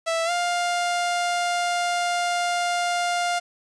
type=tone with pitch glide; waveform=sawtooth; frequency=659.3 to 702.6 Hz; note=E5 to F5; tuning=0 to +10 cents; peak=-18 dBFS; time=0.06-3.4 s; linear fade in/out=20 ms; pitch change=+110 cents; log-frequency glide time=0.25-0.31 s; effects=resampled to 22050 Hz + 8-bit